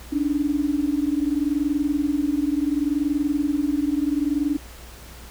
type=tone pair together; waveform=sine; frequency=283.1 / 303.8 Hz; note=C#4 / D#4; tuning=+37 / -41 cents; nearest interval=minor second; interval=122 cents; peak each=-22 / -23 dBFS; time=0.12-4.57 s; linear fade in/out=10 ms; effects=added 60 Hz sine -41 dBFS peak until 5.3 s + pink hiss -44 dBFS RMS until 5.3 s